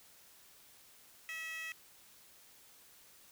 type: tone with high-pass filter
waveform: 15% pulse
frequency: 646 Hz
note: E5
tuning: 35 cents flat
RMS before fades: -43 dBFS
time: 1.29-1.72 s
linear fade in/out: 0 ms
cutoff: 2200 Hz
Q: 4
effects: white hiss -61 dBFS RMS until 3.31 s